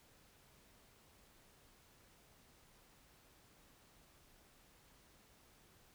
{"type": "silence", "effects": ["pink hiss -67 dBFS RMS until 5.94 s"]}